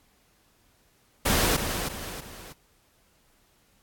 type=noise with echo; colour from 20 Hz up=pink; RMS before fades=-23 dBFS; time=1.25-1.57 s; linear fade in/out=10 ms; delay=320 ms; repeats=3; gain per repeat=-7 dB; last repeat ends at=2.53 s; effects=pink hiss -64 dBFS RMS until 3.82 s + AAC 64 kbps